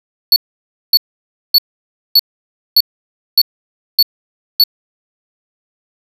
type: tone bursts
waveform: square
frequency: 4435 Hz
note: C#8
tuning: in tune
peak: -5 dBFS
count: 8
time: 0.32-4.638 s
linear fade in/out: 2 ms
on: 41 ms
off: 570 ms
effects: none